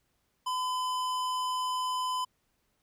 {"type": "tone with hard clipping", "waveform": "sine", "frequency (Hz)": 1012, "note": "B5", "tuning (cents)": 42, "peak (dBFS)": -31, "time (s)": [0.46, 2.25], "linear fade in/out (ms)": 10, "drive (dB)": 16, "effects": ["pink hiss -75 dBFS RMS until 2.82 s"]}